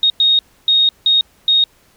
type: tone bursts at uneven times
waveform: sine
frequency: 3729 Hz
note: A#7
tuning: in tune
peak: -9 dBFS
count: 5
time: 0.03-0.1 / 0.2-0.39 / 0.68-0.89 / 1.06-1.21 / 1.48-1.64 s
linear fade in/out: 2 ms
effects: pink hiss -53 dBFS RMS until 1.96 s